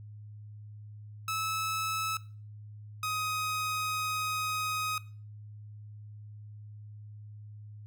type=tone pair in turn; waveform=sawtooth; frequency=1300 / 1256.4 Hz; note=E6 / D#6; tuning=-24 / +16 cents; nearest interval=minor second; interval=60 cents; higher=first; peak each=-27 dBFS; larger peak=neither; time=1.28-2.17 / 3.03-4.98 s; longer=second; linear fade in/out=2 ms; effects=noise-tail reverb RT60 0.4 s tail -19 dB re dry + added 105 Hz sine -44 dBFS peak until 7.86 s